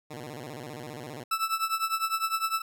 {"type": "tone with vibrato", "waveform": "10% pulse", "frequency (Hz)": 135.5, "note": "C#3", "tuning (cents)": -39, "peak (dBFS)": -30, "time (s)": [0.1, 1.24], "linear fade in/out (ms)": 10, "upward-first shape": "square", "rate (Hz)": 15, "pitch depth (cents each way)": 200}
{"type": "tone with tremolo", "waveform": "40% pulse", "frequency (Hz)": 1318.5, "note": "E6", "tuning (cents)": 0, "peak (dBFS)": -22, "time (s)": [1.31, 2.62], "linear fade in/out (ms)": 5, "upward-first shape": "triangle", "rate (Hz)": 9.9, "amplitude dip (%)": 90}
{"effects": []}